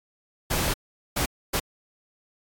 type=noise bursts at uneven times; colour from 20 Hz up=pink; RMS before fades=-25 dBFS; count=3; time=0.5-0.74 / 1.16-1.26 / 1.53-1.6 s; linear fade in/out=10 ms; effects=AAC 64 kbps